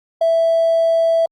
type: tone with hard clipping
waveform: triangle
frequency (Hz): 660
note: E5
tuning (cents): +2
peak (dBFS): -12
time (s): 0.21-1.26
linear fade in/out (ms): 5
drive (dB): 3
effects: Opus 32 kbps